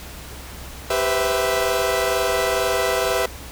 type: chord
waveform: sawtooth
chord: C major seventh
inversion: second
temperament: equal with one note detuned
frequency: 392 / 493.9 / 516 / 659.3 Hz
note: G4 / B4 / C5 / E5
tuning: 0 / 0 / -24 / 0 cents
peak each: -21 / -20 / -23 / -19 dBFS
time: 0.9-3.26 s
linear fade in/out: 5 ms
effects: added 65 Hz sine -38 dBFS peak until 3.51 s + pink hiss -38 dBFS RMS until 3.51 s